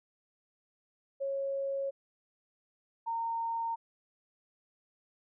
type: tone pair in turn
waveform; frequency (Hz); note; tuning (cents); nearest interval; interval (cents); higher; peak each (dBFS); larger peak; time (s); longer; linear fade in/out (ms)
sine; 549 / 918.3; C#5 / A#5; -17 / -26; major sixth; 891; second; -31 / -31; neither; 1.2-1.91 / 3.06-3.76; first; 20
effects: none